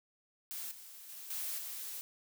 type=noise with level steps; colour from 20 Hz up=blue; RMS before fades=-42 / -52 / -48 / -39 / -43 dBFS; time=0.51-2.01 s; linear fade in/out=0 ms; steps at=0.71 / 1.09 / 1.3 / 1.58 s; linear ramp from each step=5 ms; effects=none